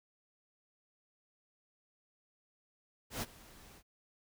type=noise with ADSR envelope; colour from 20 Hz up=pink; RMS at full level=-36 dBFS; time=3.1-3.83 s; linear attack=120 ms; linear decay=32 ms; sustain=-21 dB; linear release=58 ms; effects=none